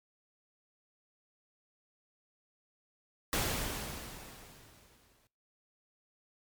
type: noise with exponential decay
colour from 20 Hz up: pink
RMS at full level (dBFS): -30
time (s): 3.33-5.27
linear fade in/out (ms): 0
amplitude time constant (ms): 420
effects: noise-tail reverb RT60 0.5 s tail -24 dB re dry + MP3 96 kbps